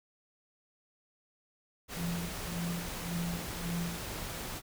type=noise; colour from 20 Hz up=pink; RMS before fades=-40 dBFS; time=1.88-4.62 s; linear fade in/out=50 ms
type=tone with tremolo; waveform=sine; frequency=171.5 Hz; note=F3; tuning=31 cents flat; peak=-32 dBFS; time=1.97-4.12 s; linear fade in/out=2 ms; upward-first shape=sine; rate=1.8 Hz; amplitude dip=95%
effects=none